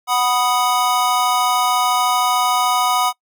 square chord, B major, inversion second, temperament equal, 740 / 987.8 / 1244.5 Hz, F#5 / B5 / D#6, 0 / 0 / 0 cents, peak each -20 dBFS, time 0.07-3.13 s, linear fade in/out 50 ms, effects noise-tail reverb RT60 0.1 s tail -24 dB re dry

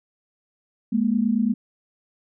sine tone pair together, 209.7 / 238.6 Hz, G#3 / A#3, +17 / +41 cents, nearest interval major second, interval 224 cents, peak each -21 dBFS, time 0.92-1.54 s, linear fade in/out 10 ms, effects none

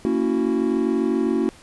triangle chord, F# dominant seventh, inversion first, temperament equal with one note detuned, 229.7 / 277.2 / 329.6 / 370 Hz, A#3 / C#4 / E4 / F#4, -25 / 0 / 0 / 0 cents, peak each -22 dBFS, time 0.05-1.49 s, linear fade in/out 0 ms, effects pink hiss -48 dBFS RMS until 1.62 s + resampled to 24000 Hz

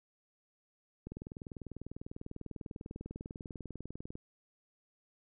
click train, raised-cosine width 3 ms, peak -30 dBFS, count 63, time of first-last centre 1.07-4.155 s, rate 20.1 Hz, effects none

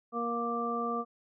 harmonic tone, 235.1 Hz, A#3, 15 cents sharp, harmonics 1 / 2 / 3 / 5, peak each -36 / -36 / -38 / -33 dBFS, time 0.12-1.05 s, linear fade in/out 50 ms, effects none

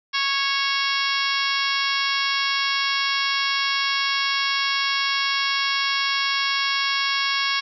harmonic tone, 552 Hz, C#5, 7 cents flat, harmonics 2 / 3 / 4 / 5 / 6 / 7 / 8 / 9 / 10, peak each -27 / -28 / -27 / -30 / -28 / -32 / -31 / -32 / -30 dBFS, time 0.13-7.61 s, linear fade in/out 20 ms, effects none

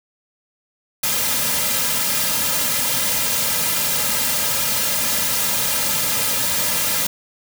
white noise with comb filter, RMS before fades -20 dBFS, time 1.03-7.07 s, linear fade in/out 5 ms, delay 2.7 ms, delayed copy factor -0.85, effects none

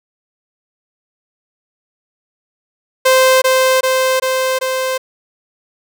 sawtooth tone with echo, 520 Hz, C5, 11 cents flat, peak -4 dBFS, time 3.05-3.42 s, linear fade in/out 10 ms, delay 390 ms, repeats 4, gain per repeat -2 dB, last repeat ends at 4.98 s, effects none

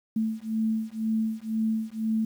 sine beating tone pair, 219.9 / 221.9 Hz, A3 / A3, -1 / +15 cents, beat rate 2 Hz, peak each -28 dBFS, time 0.16-2.25 s, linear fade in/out 5 ms, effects 9-bit

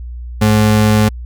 square ring-modulated tone, 160 Hz, D#3, 49 cents sharp, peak -6 dBFS, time 0.41-1.09 s, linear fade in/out 10 ms, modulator 55 Hz, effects added 60 Hz sine -24 dBFS peak until 1.25 s

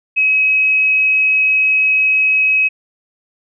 sine tone, 2551 Hz, D#7, 43 cents sharp, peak -10 dBFS, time 0.16-2.69 s, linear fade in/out 20 ms, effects none

